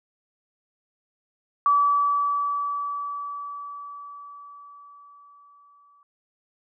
sine tone with exponential decay, 1150 Hz, D6, 37 cents flat, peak -15 dBFS, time 1.66-6.03 s, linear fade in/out 1 ms, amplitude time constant 950 ms, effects none

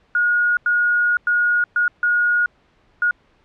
sine tone bursts at uneven times, 1441 Hz, F#6, 46 cents flat, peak -14 dBFS, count 6, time 0.15-0.57 / 0.66-1.17 / 1.27-1.64 / 1.76-1.88 / 2.03-2.46 / 3.02-3.11 s, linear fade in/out 2 ms, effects pink hiss -58 dBFS RMS until 3.44 s + low-pass 3000 Hz 12 dB/octave

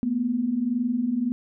sine tone pair together, 224.8 / 246.5 Hz, A3 / B3, +37 / -3 cents, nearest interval major second, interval 160 cents, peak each -28 / -23 dBFS, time 0.03-1.32 s, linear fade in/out 0 ms, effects none

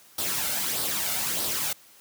white noise with flanger, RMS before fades -28 dBFS, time 0.18-1.73 s, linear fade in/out 5 ms, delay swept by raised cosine 0.21 to 1.41 ms, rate 1.6 Hz, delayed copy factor +0.5, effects white hiss -54 dBFS RMS until 2 s + high-pass 100 Hz 12 dB/octave

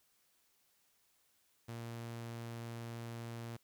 sawtooth tone, 116.54 Hz, A#2, in tune, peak -39 dBFS, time 1.68-3.57 s, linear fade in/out 10 ms, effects white hiss -74 dBFS RMS until 3.63 s

